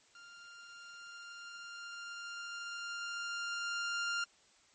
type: tone with level ramp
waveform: sawtooth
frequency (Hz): 1396.9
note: F6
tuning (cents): 0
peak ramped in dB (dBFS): -49 to -29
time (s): 0.15-4.24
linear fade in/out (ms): 2
effects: white hiss -66 dBFS RMS until 4.74 s + MP3 32 kbps